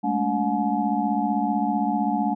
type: tone cluster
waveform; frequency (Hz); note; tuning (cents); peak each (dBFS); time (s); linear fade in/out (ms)
sine; 204.9 / 220.5 / 285.7 / 723 / 850; G#3 / A3 / D4 / F#5 / G#5; -23 / +4 / -48 / -40 / +40; -27; 0.03-2.35; 20
effects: none